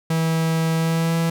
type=tone with pitch glide; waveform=45% pulse; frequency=162.5 to 165.63 Hz; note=E3 to E3; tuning=-24 to +9 cents; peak=-18 dBFS; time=0.1-1.3 s; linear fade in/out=5 ms; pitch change=+33 cents; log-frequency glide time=0.74-1.17 s; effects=none